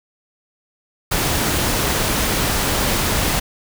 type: noise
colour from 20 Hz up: pink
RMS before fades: -19 dBFS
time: 1.11-3.4 s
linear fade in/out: 10 ms
effects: none